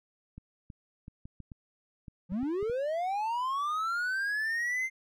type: clicks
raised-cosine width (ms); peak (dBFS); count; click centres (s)
5; -32; 11; 0.38 / 0.702 / 1.081 / 1.255 / 1.403 / 1.518 / 2.082 / 2.321 / 2.431 / 2.628 / 2.698
type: linear sweep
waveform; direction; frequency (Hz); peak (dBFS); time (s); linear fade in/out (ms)
triangle; up; 164.8 to 2101; -27; 2.29-4.9; 50
effects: none